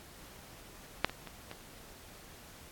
clicks, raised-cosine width 0.3 ms, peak -8 / -25 / -28 / -27 dBFS, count 4, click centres 1.046 / 1.096 / 1.273 / 1.514 s, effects pink hiss -53 dBFS RMS until 2.71 s + AAC 64 kbps

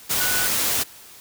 sine tone in noise, 1480 Hz, F#6, in tune, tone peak -26 dBFS, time 0.19-0.48 s, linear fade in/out 20 ms, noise white, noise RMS -22 dBFS, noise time 0.09-0.84 s, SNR -7 dB, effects white hiss -45 dBFS RMS until 1.2 s

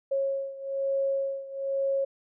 sine beating tone pair, 546 / 547.1 Hz, C#5 / C#5, -26 / -23 cents, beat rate 1.1 Hz, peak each -28 / -31 dBFS, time 0.11-2.05 s, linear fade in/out 10 ms, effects none

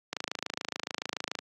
click train, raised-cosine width 0.2 ms, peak -14 dBFS, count 35, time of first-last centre 0.13-1.389 s, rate 27 Hz, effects high-pass 200 Hz 12 dB/octave + Opus 48 kbps

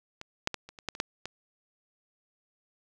clicks, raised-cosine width 0.2 ms, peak -23 / -9 / -16 / -28 / -29 / -14 / -26 / -9 / -19 dBFS, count 9, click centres 0.214 / 0.474 / 0.543 / 0.69 / 0.788 / 0.887 / 0.951 / 1.001 / 1.256 s, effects none

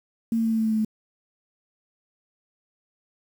sine tone with pitch steps, 227.9 / 226.3 / 224.8 / 223.2 / 221.7 / 220.1 / 218.6 / 217.1 Hz, A#3 / A3 / A3 / A3 / A3 / A3 / A3 / A3, -39 / +49 / +37 / +25 / +13 / +1 / -11 / -23 cents, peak -20 dBFS, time 0.32-0.848 s, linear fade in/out 2 ms, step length 66 ms, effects 8-bit

